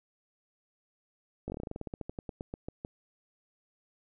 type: slowing click train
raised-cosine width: 2 ms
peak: -24 dBFS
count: 21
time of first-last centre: 1.48-2.849 s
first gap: 19 ms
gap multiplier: 1.12
effects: none